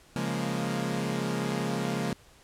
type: chord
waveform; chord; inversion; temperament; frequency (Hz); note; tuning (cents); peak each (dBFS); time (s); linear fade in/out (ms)
sawtooth; Bb minor seventh; first; equal; 138.59 / 174.61 / 207.7 / 233.1; Db3 / F3 / Ab3 / Bb3; 0 / 0 / 0 / 0; -30; 0.16-2.13; 0
effects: pink hiss -57 dBFS RMS until 2.43 s + low-pass 11000 Hz 12 dB/octave